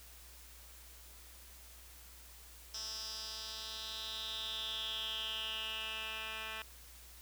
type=tone with band-pass filter sweep; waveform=10% pulse; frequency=220 Hz; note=A3; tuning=in tune; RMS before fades=-42 dBFS; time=2.74-6.62 s; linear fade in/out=2 ms; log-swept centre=5300 to 2300 Hz; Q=6; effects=added 60 Hz sine -57 dBFS peak until 7.21 s + white hiss -57 dBFS RMS until 7.21 s